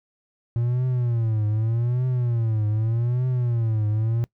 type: tone with vibrato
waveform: triangle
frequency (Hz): 116.3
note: A#2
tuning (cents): -4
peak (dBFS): -18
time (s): 0.56-4.24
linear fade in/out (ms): 0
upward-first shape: triangle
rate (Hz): 0.83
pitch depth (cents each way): 180
effects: noise-tail reverb RT60 0.1 s tail -23 dB re dry